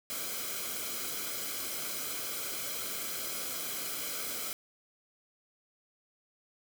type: noise with comb filter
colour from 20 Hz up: white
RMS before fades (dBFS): -37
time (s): 0.1-4.53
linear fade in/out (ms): 0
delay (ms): 1.1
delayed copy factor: -0.65
effects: none